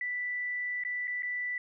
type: tone with dropouts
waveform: sine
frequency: 1975.5 Hz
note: B6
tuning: in tune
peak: -31 dBFS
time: 0.01-1.58 s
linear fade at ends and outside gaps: 2 ms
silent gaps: 0.837-0.849 / 1.073-1.078 / 1.223-1.231 s
effects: none